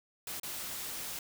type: noise with dropouts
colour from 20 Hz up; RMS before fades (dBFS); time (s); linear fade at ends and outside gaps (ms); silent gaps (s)
white; -40; 0.27-1.19; 2; 0.398-0.432
effects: none